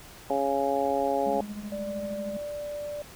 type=harmonic tone; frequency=138.59 Hz; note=C#3; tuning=in tune; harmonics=2 / 3 / 4 / 5 / 6; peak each=-33 / -31 / -28 / -30 / -30 dBFS; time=0.3-1.41 s; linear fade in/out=2 ms
type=tone with tremolo; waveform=triangle; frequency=207.7 Hz; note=G#3; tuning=in tune; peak=-30 dBFS; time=1.26-2.37 s; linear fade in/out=2 ms; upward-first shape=sine; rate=13 Hz; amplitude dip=65%
type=tone; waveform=sine; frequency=587.3 Hz; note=D5; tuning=in tune; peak=-32 dBFS; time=1.72-3.02 s; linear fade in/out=2 ms
effects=pink hiss -48 dBFS RMS until 3.15 s